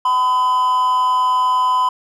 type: tone with amplitude modulation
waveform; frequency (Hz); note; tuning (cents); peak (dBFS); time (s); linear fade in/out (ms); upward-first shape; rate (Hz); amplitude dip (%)
triangle; 1009; B5; +37; -9; 0.05-1.89; 5; sine; 249; 45
effects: none